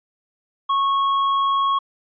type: tone with tanh clipping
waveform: sine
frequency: 1100 Hz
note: C#6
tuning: 14 cents flat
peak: -18 dBFS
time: 0.69-1.79 s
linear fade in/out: 10 ms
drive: 8 dB
effects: resampled to 11025 Hz